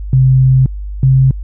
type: tone pair in turn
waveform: sine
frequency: 130.81 / 132.33 Hz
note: C3 / C3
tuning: 0 / +20 cents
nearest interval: unison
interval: 20 cents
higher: second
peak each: -5 dBFS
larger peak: neither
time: 0.13-0.66 / 1.03-1.31 s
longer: first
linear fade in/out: 2 ms
effects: added 50 Hz sine -20 dBFS peak until 1.43 s